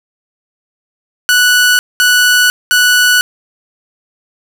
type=tone bursts; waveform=sawtooth; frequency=1478 Hz; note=F#6; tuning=2 cents flat; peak=-3 dBFS; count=3; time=1.29-3.21 s; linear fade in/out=0 ms; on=500 ms; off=210 ms; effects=none